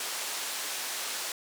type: band-pass noise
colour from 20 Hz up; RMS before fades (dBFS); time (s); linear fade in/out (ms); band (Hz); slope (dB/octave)
white; -35; 0-1.32; 2; 430 to 9100; 12
effects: none